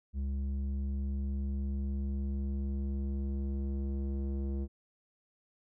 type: tone with low-pass filter sweep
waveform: square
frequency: 68.3 Hz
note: C#2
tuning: 25 cents flat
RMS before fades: -34 dBFS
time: 0.13-4.68 s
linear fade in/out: 50 ms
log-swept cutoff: 160 to 340 Hz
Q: 1.4
effects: none